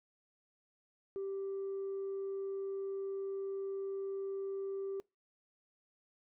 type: tone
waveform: sine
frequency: 390.8 Hz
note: G4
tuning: 5 cents flat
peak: -35 dBFS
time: 1.16-5 s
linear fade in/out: 0 ms
effects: noise-tail reverb RT60 0.2 s tail -24 dB re dry + tanh soft clip ceiling -34 dBFS